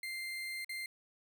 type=tone with dropouts; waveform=35% pulse; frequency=2093 Hz; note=C7; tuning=in tune; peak=-37 dBFS; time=0.03-0.86 s; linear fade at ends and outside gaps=2 ms; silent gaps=0.646-0.693 s; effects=none